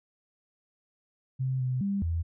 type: tone with pitch steps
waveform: sine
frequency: 130.8 / 127.7 / 198.8 / 83.3 Hz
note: C3 / C3 / G3 / E2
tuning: 0 / -42 / +25 / +19 cents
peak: -26 dBFS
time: 1.39-2.23 s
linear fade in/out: 20 ms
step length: 210 ms
effects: none